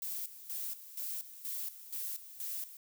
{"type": "noise with tremolo", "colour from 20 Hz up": "violet", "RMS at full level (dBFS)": -39, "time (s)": [0.02, 2.77], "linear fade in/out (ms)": 2, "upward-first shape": "square", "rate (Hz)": 2.1, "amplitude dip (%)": 75, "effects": []}